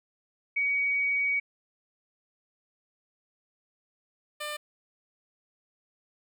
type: tone pair in turn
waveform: sine / 10% pulse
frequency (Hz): 2256 / 597.5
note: C#7 / D5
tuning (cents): +30 / +30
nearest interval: octave + major seventh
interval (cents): 2300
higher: first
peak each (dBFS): -24 / -25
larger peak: first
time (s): 0.56-1.4 / 4.4-4.57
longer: first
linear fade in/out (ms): 10
effects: none